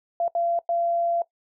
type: tone bursts at uneven times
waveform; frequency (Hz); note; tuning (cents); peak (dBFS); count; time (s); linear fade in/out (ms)
sine; 684; F5; -36; -21; 3; 0.2-0.28 / 0.35-0.59 / 0.69-1.22; 2
effects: noise-tail reverb RT60 0.1 s tail -18 dB re dry